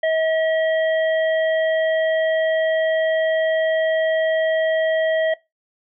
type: harmonic tone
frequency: 640 Hz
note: D#5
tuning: 49 cents sharp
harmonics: 1 / 3 / 5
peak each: -17 / -25 / -33 dBFS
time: 0.03-5.34 s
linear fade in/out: 5 ms
effects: noise-tail reverb RT60 0.2 s tail -19 dB re dry